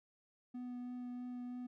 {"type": "tone with vibrato", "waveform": "triangle", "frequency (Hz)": 246.9, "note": "B3", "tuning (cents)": 0, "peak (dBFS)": -40, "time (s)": [0.54, 1.67], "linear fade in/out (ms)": 10, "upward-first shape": "triangle", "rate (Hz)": 3.1, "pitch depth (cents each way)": 11, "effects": []}